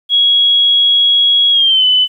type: tone with pitch glide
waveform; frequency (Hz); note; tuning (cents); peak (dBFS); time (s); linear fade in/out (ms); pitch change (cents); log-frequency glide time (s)
sine; 3322 to 3011; G#7 to F#7; 0 to +30; -7; 0.09-2.08; 50; -170; 1.51-1.85
effects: 8-bit